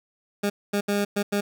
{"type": "tone bursts at uneven times", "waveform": "20% pulse", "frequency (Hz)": 203.3, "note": "G#3", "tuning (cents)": -37, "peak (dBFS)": -17, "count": 5, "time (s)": [[0.43, 0.5], [0.73, 0.81], [0.88, 1.05], [1.16, 1.23], [1.32, 1.41]], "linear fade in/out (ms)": 10, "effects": []}